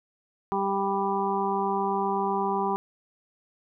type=harmonic tone; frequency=196.9 Hz; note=G3; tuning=8 cents sharp; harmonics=1 / 2 / 4 / 5 / 6; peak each=-32 / -29 / -29 / -29 / -35 dBFS; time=0.52-2.76 s; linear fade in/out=0 ms; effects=none